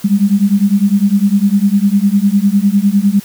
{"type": "beating tone pair", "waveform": "sine", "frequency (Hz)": [195.9, 205.8], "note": ["G3", "G#3"], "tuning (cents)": [-1, -16], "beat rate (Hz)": 9.9, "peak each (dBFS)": -11, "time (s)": [0.04, 3.2], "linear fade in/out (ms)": 10, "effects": ["white hiss -36 dBFS RMS until 3.24 s"]}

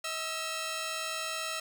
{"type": "tone pair together", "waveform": "10% pulse", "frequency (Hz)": [638, 1335.6], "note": ["D#5", "E6"], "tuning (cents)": [43, 22], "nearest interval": "octave + minor second", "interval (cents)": 1279, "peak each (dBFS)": -28, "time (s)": [0.04, 1.6], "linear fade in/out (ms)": 5, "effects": []}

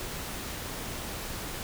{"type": "noise", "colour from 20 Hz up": "pink", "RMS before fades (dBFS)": -37, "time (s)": [0, 1.63], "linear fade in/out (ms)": 0, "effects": []}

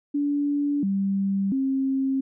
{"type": "tone with pitch steps", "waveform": "sine", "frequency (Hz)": [288, 196, 268], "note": ["D4", "G3", "C4"], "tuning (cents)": [-34, 0, 42], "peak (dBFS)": -21, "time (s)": [0.14, 2.21], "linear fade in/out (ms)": 10, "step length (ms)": 690, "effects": []}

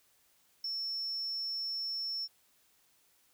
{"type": "tone with ADSR envelope", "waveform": "sine", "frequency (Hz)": 5400, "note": "E8", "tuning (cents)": 41, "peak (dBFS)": -30, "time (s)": [0.64, 2.28], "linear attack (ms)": 4, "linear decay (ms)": 6, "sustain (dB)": -2, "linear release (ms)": 44, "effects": ["tanh soft clip ceiling -32 dBFS", "white hiss -69 dBFS RMS until 3.33 s"]}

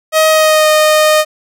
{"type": "tone with pitch glide", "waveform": "sawtooth", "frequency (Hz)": [630, 616], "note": ["D#5", "D#5"], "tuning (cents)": [21, -17], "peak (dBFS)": -3, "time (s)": [0.12, 1.25], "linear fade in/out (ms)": 50, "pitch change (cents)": -38, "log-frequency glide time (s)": [0.3, 0.69], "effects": []}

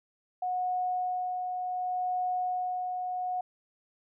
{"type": "tone with tremolo", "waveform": "sine", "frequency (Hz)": 730, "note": "F#5", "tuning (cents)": -24, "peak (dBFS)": -27, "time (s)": [0.42, 3.41], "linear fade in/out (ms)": 5, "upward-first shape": "sine", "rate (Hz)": 0.68, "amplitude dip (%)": 35, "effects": []}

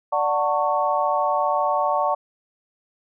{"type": "chord", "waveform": "sine", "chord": "D major seventh", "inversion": "none", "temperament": "equal with one note detuned", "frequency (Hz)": [587.3, 740, 894.9, 1108.7], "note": ["D5", "F#5", "A5", "C#6"], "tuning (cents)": [0, 0, 29, 0], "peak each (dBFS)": -24, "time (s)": [0.12, 2.15], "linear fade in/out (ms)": 10, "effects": []}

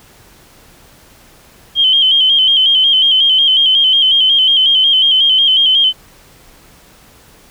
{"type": "tone with vibrato", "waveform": "sine", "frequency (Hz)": 3136, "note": "G7", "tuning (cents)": 0, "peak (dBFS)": -7, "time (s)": [1.75, 5.93], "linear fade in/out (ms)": 50, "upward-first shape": "square", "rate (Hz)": 5.5, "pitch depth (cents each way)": 47, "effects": ["pink hiss -44 dBFS RMS until 7.5 s"]}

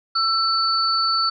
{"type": "tone pair together", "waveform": "sine", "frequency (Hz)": [1335, 4490], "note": ["E6", "C#8"], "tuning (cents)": [22, 21], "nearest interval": "octave + major sixth", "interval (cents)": 2099, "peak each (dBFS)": -20, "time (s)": [0.15, 1.3], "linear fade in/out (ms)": 10, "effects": []}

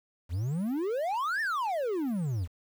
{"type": "exponential two-way sweep", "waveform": "triangle", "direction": "up then down", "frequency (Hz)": [77.78, 1844, 77.78], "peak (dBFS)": -26, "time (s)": [0.29, 2.48], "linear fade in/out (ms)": 50, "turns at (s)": 1.41, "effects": ["9-bit"]}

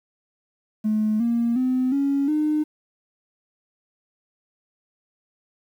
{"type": "tone with pitch steps", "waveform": "triangle", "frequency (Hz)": [215, 234.5, 255.7, 278.8, 304.1], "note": ["A3", "A#3", "C4", "C#4", "D#4"], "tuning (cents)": [-40, 11, -40, 10, -40], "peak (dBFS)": -15, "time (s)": [0.84, 2.64], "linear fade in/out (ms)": 20, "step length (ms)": 360, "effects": ["tanh soft clip ceiling -16 dBFS", "9-bit"]}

